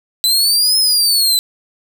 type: linear two-way sweep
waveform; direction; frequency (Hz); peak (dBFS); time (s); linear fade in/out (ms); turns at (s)
sawtooth; up then down; 3982 to 5180 to 3982; -8; 0.24-1.39; 0; 0.78
effects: 8-bit